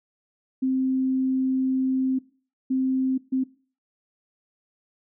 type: tone bursts at uneven times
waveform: sine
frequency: 261.6 Hz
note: C4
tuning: in tune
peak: -20 dBFS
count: 3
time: 0.62-2.19 / 2.7-3.18 / 3.32-3.44 s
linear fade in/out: 10 ms
effects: noise-tail reverb RT60 0.4 s tail -20 dB re dry